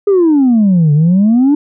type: exponential two-way sweep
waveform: sine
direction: down then up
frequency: 415.3 to 143.8 to 300.5 Hz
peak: -4 dBFS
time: 0.07-1.55 s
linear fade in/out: 5 ms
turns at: 0.93 s
effects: tanh soft clip ceiling -4 dBFS